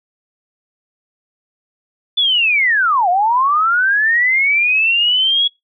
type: linear two-way sweep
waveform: sine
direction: down then up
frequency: 3508 to 688 to 3363 Hz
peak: -11 dBFS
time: 2.17-5.48 s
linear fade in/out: 10 ms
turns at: 3.09 s
effects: noise-tail reverb RT60 0.2 s tail -25 dB re dry